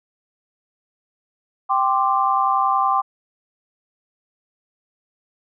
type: chord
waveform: sine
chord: G suspended fourth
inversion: none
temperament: just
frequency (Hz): 784 / 1045.3 / 1176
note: G5 / C6 / D6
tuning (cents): 0 / -2 / +2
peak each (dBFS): -20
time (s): 1.69-3.02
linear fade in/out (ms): 20
effects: none